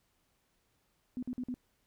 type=tone bursts; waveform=sine; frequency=250 Hz; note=B3; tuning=21 cents sharp; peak=-34 dBFS; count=4; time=1.17-1.541 s; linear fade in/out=0 ms; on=56 ms; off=49 ms; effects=pink hiss -75 dBFS RMS until 1.86 s